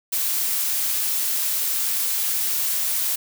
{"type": "noise", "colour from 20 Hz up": "blue", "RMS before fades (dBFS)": -23, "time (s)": [0.12, 3.16], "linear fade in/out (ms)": 10, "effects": []}